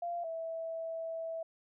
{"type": "tone pair in turn", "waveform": "sine", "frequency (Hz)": [691, 655], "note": ["F5", "E5"], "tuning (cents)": [-19, -11], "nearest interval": "minor second", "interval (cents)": 92, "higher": "first", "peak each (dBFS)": [-34, -36], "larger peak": "first", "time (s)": [[0.02, 0.24], [0.24, 1.43]], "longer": "second", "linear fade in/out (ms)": 5, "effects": []}